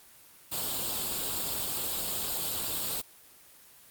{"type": "noise with comb filter", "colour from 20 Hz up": "white", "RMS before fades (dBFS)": -32, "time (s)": [0.51, 3.02], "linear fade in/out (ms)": 20, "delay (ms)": 0.25, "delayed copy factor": 0.6, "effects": ["white hiss -55 dBFS RMS until 3.9 s", "Opus 24 kbps"]}